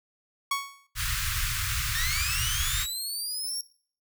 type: tone with exponential decay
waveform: sawtooth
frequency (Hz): 1112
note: C#6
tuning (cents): +5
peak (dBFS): -19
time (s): 0.51-0.87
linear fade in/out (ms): 5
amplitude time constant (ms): 77
type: band-stop noise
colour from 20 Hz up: pink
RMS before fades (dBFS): -29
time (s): 0.95-2.87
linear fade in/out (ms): 50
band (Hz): 130 to 1200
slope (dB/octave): 48
type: linear sweep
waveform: 20% pulse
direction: up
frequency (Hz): 1773 to 5588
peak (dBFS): -25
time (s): 1.95-3.61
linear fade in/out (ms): 2
effects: noise-tail reverb RT60 0.5 s tail -20 dB re dry